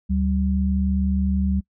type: tone pair together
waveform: sine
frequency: 73.42 / 192.64 Hz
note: D2 / G3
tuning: 0 / -30 cents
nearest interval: octave + perfect fourth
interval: 1670 cents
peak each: -21 dBFS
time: 0.09-1.61 s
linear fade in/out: 20 ms
effects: noise-tail reverb RT60 0.1 s tail -25 dB re dry